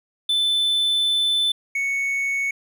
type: tone pair in turn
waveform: triangle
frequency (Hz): 3520 / 2217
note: A7 / C#7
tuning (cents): 0 / 0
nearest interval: minor sixth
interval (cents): 800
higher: first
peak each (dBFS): -16 / -19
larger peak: first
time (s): 0.29-1.52 / 1.75-2.51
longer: first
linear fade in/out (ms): 5
effects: none